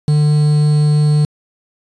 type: tone with quantisation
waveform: triangle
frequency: 149.5 Hz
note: D3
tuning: 31 cents sharp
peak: -7 dBFS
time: 0.08-1.25 s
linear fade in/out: 2 ms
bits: 5
effects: resampled to 22050 Hz